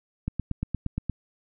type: click train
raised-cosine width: 5 ms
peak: -15 dBFS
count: 8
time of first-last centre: 0.28-1.097 s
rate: 8.57 Hz
effects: none